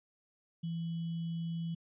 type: tone with sample-and-hold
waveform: sine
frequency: 166.3 Hz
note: E3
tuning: 16 cents sharp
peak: -34 dBFS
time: 0.63-1.75 s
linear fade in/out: 10 ms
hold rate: 3150 Hz
effects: resampled to 8000 Hz